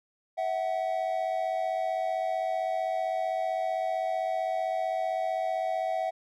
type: tone pair together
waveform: triangle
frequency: 653.4 / 749 Hz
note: E5 / F#5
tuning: -15 / +21 cents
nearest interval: major second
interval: 236 cents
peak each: -28 dBFS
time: 0.37-6.11 s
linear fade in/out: 20 ms
effects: none